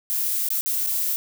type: noise with dropouts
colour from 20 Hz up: violet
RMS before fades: -24 dBFS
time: 0.1-1.16 s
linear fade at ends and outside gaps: 0 ms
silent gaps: 0.487-0.504 / 0.61-0.66 / 0.864-0.87 s
effects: none